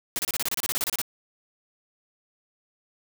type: noise bursts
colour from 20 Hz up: white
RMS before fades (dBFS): -27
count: 15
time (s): 0.16-1.016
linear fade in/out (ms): 0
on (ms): 30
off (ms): 29
effects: none